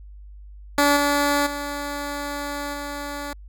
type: tone with level steps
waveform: 10% pulse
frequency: 287.6 Hz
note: D4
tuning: 36 cents flat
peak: -7 / -10 / -19 / -21 dBFS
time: 0.78-3.33 s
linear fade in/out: 2 ms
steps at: 0.96 / 1.46 / 2.73 s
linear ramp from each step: 10 ms
effects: added 50 Hz sine -39 dBFS peak until 3.48 s